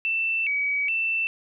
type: tone with vibrato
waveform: sine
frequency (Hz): 2462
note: D#7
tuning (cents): -19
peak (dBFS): -22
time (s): 0.05-1.27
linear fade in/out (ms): 0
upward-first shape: square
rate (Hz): 1.2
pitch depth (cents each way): 140
effects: none